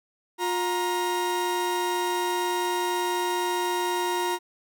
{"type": "tone pair together", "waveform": "40% pulse", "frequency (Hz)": [356.1, 938], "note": ["F4", "A#5"], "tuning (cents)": [34, 11], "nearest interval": "octave + perfect fourth", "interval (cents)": 1677, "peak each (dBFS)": [-27, -26], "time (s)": [0.38, 4.39], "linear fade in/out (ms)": 50, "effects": []}